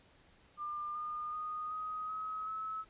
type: tone with pitch steps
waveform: sine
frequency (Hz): 1198 / 1216.8 / 1236 / 1255.4 / 1275.1 / 1295.2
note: D6 / D#6 / D#6 / D#6 / D#6 / E6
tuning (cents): +34 / -39 / -12 / +15 / +42 / -31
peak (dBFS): -37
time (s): 0.57-2.85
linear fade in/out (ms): 50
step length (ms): 380
effects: pink hiss -65 dBFS RMS until 2.89 s + resampled to 8000 Hz